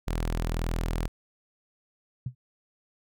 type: tone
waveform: sawtooth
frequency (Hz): 41.13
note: E1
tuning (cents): -3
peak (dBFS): -23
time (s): 0.07-1.08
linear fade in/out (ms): 10
type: tone with exponential decay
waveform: sine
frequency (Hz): 125.3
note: B2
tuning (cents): +25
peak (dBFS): -25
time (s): 2.26-2.35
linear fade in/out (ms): 5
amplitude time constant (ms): 19
effects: none